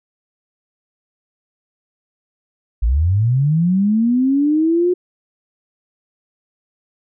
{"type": "linear sweep", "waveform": "sine", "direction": "up", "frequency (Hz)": [50.4, 364.2], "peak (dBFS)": -12, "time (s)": [2.82, 4.94], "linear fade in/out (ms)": 10, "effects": []}